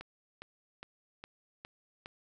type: click train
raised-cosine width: 0.3 ms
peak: -28 dBFS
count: 6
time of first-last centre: 0.01-2.059 s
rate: 2.44 Hz
effects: none